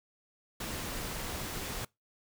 pink noise, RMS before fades -38 dBFS, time 0.6-1.85 s, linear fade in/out 5 ms, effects noise-tail reverb RT60 0.2 s tail -24 dB re dry

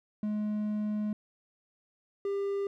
triangle tone pair in turn, 211 / 398.3 Hz, G#3 / G4, +28 / +28 cents, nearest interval major seventh, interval 1100 cents, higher second, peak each -27 dBFS, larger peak neither, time 0.23-1.13 / 2.25-2.67 s, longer first, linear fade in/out 2 ms, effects none

